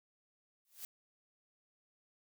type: noise with exponential growth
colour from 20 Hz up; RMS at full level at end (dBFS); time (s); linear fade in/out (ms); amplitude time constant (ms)
blue; -42; 0.65-0.85; 1; 42
effects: none